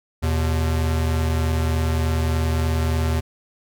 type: tone pair together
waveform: square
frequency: 80.14 / 123.47 Hz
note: E2 / B2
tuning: -48 / 0 cents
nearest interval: perfect fifth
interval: 748 cents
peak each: -20 / -27 dBFS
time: 0.22-3.21 s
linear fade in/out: 20 ms
effects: none